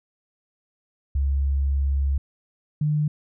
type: tone pair in turn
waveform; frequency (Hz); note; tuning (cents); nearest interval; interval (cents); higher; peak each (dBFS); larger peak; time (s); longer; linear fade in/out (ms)
sine; 69.1 / 150.27; C#2 / D3; -5 / +40; octave + minor second; 1345; second; -19; neither; 1.15-2.18 / 2.81-3.08; first; 5
effects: none